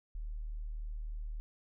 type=tone; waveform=sine; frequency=38.27 Hz; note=D#1; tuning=28 cents flat; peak=-37 dBFS; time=0.15-1.4 s; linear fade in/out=0 ms; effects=none